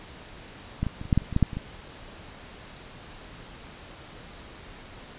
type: clicks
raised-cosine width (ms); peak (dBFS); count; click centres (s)
5; -13 / -16 / -23 / -27 / -8 / -8 / -29 / -21 / -9 / -6 / -22 / -18; 12; 0.83 / 0.867 / 1.014 / 1.054 / 1.128 / 1.176 / 1.22 / 1.327 / 1.364 / 1.427 / 1.532 / 1.57
effects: pink hiss -45 dBFS RMS until 5.18 s + resampled to 8000 Hz